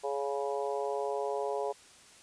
harmonic tone, 140 Hz, C#3, 18 cents sharp, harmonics 3 / 4 / 5 / 6 / 7, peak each -34 / -36 / -38 / -40 / -41 dBFS, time 0.03-1.73 s, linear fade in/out 20 ms, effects white hiss -56 dBFS RMS until 2.22 s + resampled to 22050 Hz

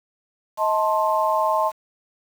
sine chord, A diminished, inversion second, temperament just, 633.6 / 880 / 1056 Hz, Eb5 / A5 / C6, +31 / 0 / +16 cents, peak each -22 dBFS, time 0.57-1.72 s, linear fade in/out 50 ms, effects 7-bit

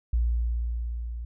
sine tone with level ramp, 58.4 Hz, A#1, 4 cents sharp, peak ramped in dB -20 to -32 dBFS, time 0.13-1.25 s, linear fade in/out 5 ms, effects none

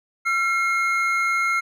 triangle tone pair together, 1362 / 2148 Hz, F6 / C7, -44 / +45 cents, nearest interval minor sixth, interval 789 cents, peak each -20 / -20 dBFS, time 0.25-1.61 s, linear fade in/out 20 ms, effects none

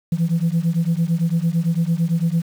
sine beating tone pair, 162.7 / 171.6 Hz, E3 / F3, -22 / -30 cents, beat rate 8.9 Hz, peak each -18 dBFS, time 0.12-2.42 s, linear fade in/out 5 ms, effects tanh soft clip ceiling -12 dBFS + 7-bit

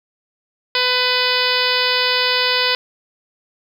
harmonic tone, 500 Hz, B4, 21 cents sharp, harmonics 1 / 2 / 3 / 4 / 5 / 6 / 7 / 8 / 9 / 10, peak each -24 / -24 / -24 / -24 / -24 / -24 / -24 / -24 / -24 / -24 dBFS, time 0.75-2.75 s, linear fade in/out 2 ms, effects 7-bit

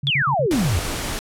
sine tone bursts, 140 Hz, C#3, 18 cents sharp, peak -22 dBFS, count 4, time 0.03-0.464 s, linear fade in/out 5 ms, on 74 ms, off 46 ms
sine exponential sweep, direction down, 3580 to 75 Hz, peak -17 dBFS, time 0.07-0.79 s, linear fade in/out 0 ms
pink noise, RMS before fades -26 dBFS, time 0.51-1.19 s, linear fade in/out 0 ms
effects low-pass 12000 Hz 12 dB/octave

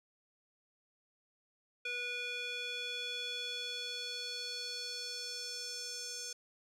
square tone with band-pass filter sweep, 488 Hz, B4, 21 cents flat, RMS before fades -41 dBFS, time 1.85-6.33 s, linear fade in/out 5 ms, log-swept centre 2600 to 6100 Hz, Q 3.4, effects none

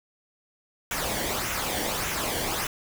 pink noise with flanger, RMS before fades -29 dBFS, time 0.91-2.67 s, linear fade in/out 2 ms, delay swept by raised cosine 0.22 to 0.8 ms, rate 1.7 Hz, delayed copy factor -0.55, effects none

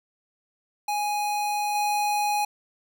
square tone with level steps, 830.6 Hz, G#5, in tune, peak -25 / -23 dBFS, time 0.88-2.45 s, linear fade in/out 5 ms, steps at 1.75 s, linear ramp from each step 2 ms, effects none

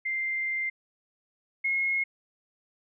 sine tone pair in turn, 2093 / 2161 Hz, C7 / C#7, 0 / -45 cents, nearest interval minor second, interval 55 cents, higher second, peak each -27 / -24 dBFS, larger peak second, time 0.05-0.7 / 1.64-2.04 s, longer first, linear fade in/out 10 ms, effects none

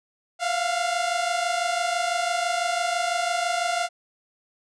sawtooth tone pair together, 685 / 711 Hz, F5 / F5, -34 / +31 cents, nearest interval minor second, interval 65 cents, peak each -22 dBFS, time 0.39-3.89 s, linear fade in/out 50 ms, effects resampled to 22050 Hz

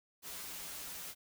white noise with comb filter, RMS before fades -45 dBFS, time 0.22-1.15 s, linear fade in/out 50 ms, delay 8.8 ms, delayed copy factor -0.6, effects none

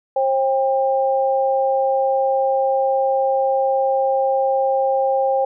sine tone pair together, 535 / 796.3 Hz, C5 / G5, +38 / +27 cents, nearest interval perfect fifth, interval 689 cents, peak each -17 / -19 dBFS, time 0.16-5.45 s, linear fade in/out 5 ms, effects none

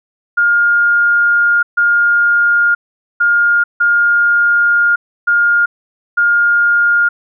sine tone bursts at uneven times, 1415 Hz, F6, 22 cents sharp, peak -8 dBFS, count 6, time 0.37-1.63 / 1.77-2.75 / 3.2-3.64 / 3.8-4.96 / 5.27-5.66 / 6.17-7.09 s, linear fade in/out 10 ms, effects none

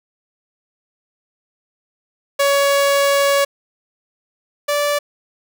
sawtooth tone pair in turn, 561 / 581.9 Hz, C#5 / D5, +21 / -16 cents, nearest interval minor second, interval 63 cents, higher second, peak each -9 / -12 dBFS, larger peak first, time 2.39-3.45 / 4.68-4.99 s, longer first, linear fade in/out 10 ms, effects none

